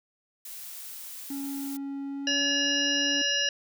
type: noise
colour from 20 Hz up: blue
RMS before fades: -41 dBFS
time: 0.45-1.77 s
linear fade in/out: 5 ms
type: tone with pitch glide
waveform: triangle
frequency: 277.2 to 284.2 Hz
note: C#4 to C#4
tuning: 0 to +43 cents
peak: -30 dBFS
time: 1.3-3.22 s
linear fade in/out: 5 ms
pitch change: +43 cents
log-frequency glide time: 2.06-2.8 s
type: harmonic tone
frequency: 569 Hz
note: C#5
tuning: 45 cents sharp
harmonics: 1 / 3 / 5 / 7 / 9 / 10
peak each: -37 / -30 / -27 / -37 / -32 / -33 dBFS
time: 2.27-3.49 s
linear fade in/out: 2 ms
effects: none